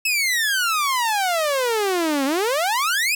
sawtooth exponential two-way sweep, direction down then up, 2637 to 263.2 to 2637 Hz, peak -15 dBFS, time 0.05-3.15 s, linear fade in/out 5 ms, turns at 2.25 s, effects none

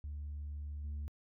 sine tone with level steps, 73.42 Hz, D2, in tune, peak -38 / -35 dBFS, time 0.04-1.08 s, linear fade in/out 0 ms, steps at 0.84 s, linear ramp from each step 5 ms, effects tanh soft clip ceiling -37 dBFS

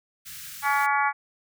white band-stop noise, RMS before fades -40 dBFS, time 0.25-0.87 s, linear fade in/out 20 ms, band 200 to 1300 Hz, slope 48 dB/octave
harmonic tone, 283 Hz, C#4, 36 cents sharp, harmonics 3 / 4 / 5 / 6 / 7 / 8, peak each -24 / -26 / -28 / -30 / -31 / -32 dBFS, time 0.62-1.13 s, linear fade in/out 50 ms
effects none

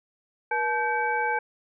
sine tone cluster, 478 / 862 / 1559 / 2283 Hz, A#4 / A5 / G6 / D7, +43 / -36 / -10 / -50 cents, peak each -31 / -26 / -28 / -33 dBFS, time 0.51-1.39 s, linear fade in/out 5 ms, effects none

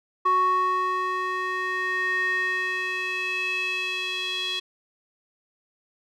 square tone with band-pass filter sweep, 370 Hz, F#4, in tune, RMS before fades -26 dBFS, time 0.25-4.6 s, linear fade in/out 10 ms, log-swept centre 1100 to 3400 Hz, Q 5, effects none

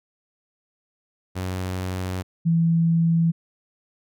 sawtooth / sine tone pair in turn, 92.5 / 166.01 Hz, F#2 / E3, 0 / +13 cents, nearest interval minor seventh, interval 1013 cents, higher second, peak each -22 / -16 dBFS, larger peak second, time 1.35-2.23 / 2.45-3.32 s, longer first, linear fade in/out 20 ms, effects none

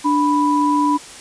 sine tone pair together, 294 / 987.8 Hz, D4 / B5, +2 / 0 cents, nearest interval octave + major sixth, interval 2098 cents, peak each -16 dBFS, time 0.04-0.98 s, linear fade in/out 20 ms, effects white hiss -37 dBFS RMS until 1.2 s + resampled to 22050 Hz

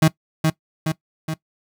35% pulse tone with echo, 158.4 Hz, D#3, 31 cents sharp, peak -9 dBFS, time 0.02-0.08 s, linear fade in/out 5 ms, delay 420 ms, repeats 3, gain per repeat -4 dB, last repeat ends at 1.34 s, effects noise-tail reverb RT60 0.1 s tail -19 dB re dry

